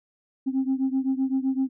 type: beating tone pair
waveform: sine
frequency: 262.8 / 270.6 Hz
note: C4 / C#4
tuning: +8 / -42 cents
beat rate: 7.8 Hz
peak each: -23 / -25 dBFS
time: 0.46-1.69 s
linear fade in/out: 20 ms
effects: tanh soft clip ceiling -17 dBFS